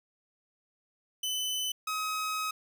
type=tone pair in turn; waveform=sawtooth; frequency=3019 / 1269.3 Hz; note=F#7 / D#6; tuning=+34 / +34 cents; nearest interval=octave + minor third; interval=1500 cents; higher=first; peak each=-27 dBFS; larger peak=neither; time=1.23-1.72 / 1.87-2.51 s; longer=second; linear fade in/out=5 ms; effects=none